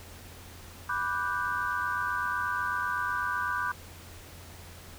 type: chord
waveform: sine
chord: G major seventh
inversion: first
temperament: equal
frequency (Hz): 987.8 / 1174.7 / 1480 / 1568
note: B5 / D6 / F#6 / G6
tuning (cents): 0 / 0 / 0 / 0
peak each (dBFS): -34 / -33 / -33 / -34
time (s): 0.89-3.72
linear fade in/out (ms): 5
effects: added 86 Hz sine -49 dBFS peak until 4.98 s + pink hiss -49 dBFS RMS until 4.98 s